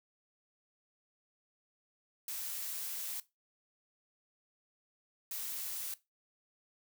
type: noise bursts at uneven times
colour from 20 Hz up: blue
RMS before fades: -40 dBFS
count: 2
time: 2.28-3.2 / 5.31-5.94 s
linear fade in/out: 2 ms
effects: noise-tail reverb RT60 0.2 s tail -17 dB re dry